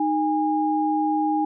sine tone pair together, 309.1 / 818 Hz, D#4 / G#5, -11 / -26 cents, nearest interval octave + perfect fourth, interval 1685 cents, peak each -22 dBFS, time 0-1.45 s, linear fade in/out 5 ms, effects none

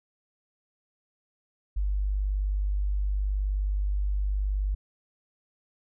sine tone, 49.56 Hz, G1, 20 cents sharp, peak -24 dBFS, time 1.76-4.75 s, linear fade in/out 10 ms, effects none

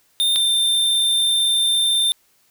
square tone pair in turn, 3622 / 3589 Hz, A7 / A7, +49 / +34 cents, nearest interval unison, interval 15 cents, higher first, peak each -16 dBFS, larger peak neither, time 0.2-0.36 / 0.36-2.12 s, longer second, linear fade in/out 0 ms, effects white hiss -60 dBFS RMS until 2.5 s

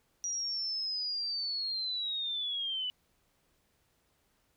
sine linear sweep, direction down, 5780 to 2960 Hz, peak -32 dBFS, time 0.24-2.9 s, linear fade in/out 0 ms, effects pink hiss -73 dBFS RMS until 4.56 s

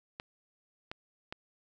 clicks, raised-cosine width 0.3 ms, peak -23 dBFS, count 3, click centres 0.199 / 0.915 / 1.325 s, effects none

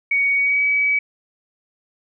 sine tone with pitch glide, 2241 to 2279 Hz, C#7 to C#7, +18 to +47 cents, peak -15 dBFS, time 0.11-0.99 s, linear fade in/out 5 ms, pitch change +29 cents, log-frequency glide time 0.36-0.63 s, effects none

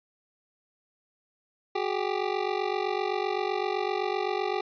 25% pulse ring-modulated tone, 394.5 Hz, G4, 11 cents sharp, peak -20 dBFS, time 1.75-4.61 s, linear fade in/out 5 ms, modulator 23.9 Hz, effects resampled to 11025 Hz

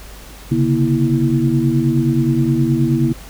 sine tone cluster, 132.8 / 142.3 / 237.8 / 327.2 Hz, C3 / C#3 / A#3 / E4, +26 / +46 / +35 / -13 cents, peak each -18 dBFS, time 0.51-3.13 s, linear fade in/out 10 ms, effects added 50 Hz sine -35 dBFS peak until 3.29 s + pink hiss -39 dBFS RMS until 3.29 s

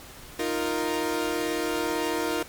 sawtooth chord, Eb suspended second, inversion none, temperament equal, 311.1 / 349.2 / 466.2 Hz, Eb4 / F4 / Bb4, 0 / 0 / 0 cents, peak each -26 dBFS, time 0.39-2.43 s, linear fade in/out 5 ms, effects pink hiss -45 dBFS RMS until 2.48 s + MP3 96 kbps

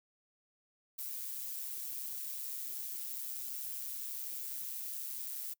violet noise with amplitude modulation, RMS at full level -39 dBFS, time 0.98-5.54 s, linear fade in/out 10 ms, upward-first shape sine, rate 132 Hz, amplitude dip 50%, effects noise-tail reverb RT60 0.1 s tail -26 dB re dry

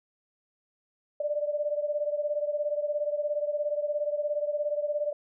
sine beating tone pair, 587.3 / 604.3 Hz, D5 / D5, 0 / +49 cents, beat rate 17 Hz, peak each -28 / -32 dBFS, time 1.2-5.13 s, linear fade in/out 5 ms, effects none

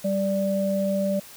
sine tone pair together, 195.5 / 585.8 Hz, G3 / D5, -4 / -5 cents, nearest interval octave + perfect fifth, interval 1899 cents, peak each -24 dBFS, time 0.04-1.2 s, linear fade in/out 10 ms, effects white hiss -45 dBFS RMS until 1.36 s

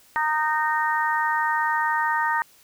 harmonic tone, 308.2 Hz, D#4, 16 cents flat, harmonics 3 / 4 / 5 / 6, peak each -23 / -28 / -29 / -26 dBFS, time 0.16-2.42 s, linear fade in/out 0 ms, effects white hiss -55 dBFS RMS until 2.63 s

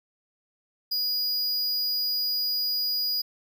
square tone, 4900 Hz, D#8, 27 cents flat, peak -25 dBFS, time 0.91-3.22 s, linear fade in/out 10 ms, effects none

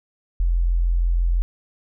sine tone, 43.02 Hz, F1, 25 cents flat, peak -16 dBFS, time 0.4-1.42 s, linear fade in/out 0 ms, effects none

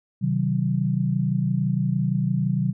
sine chord, C diminished, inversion none, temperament just, 130.81 / 156.98 / 188.37 Hz, C3 / Eb3 / Gb3, 0 / +16 / +31 cents, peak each -24 / -25 / -24 dBFS, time 0.21-2.73 s, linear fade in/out 20 ms, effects none

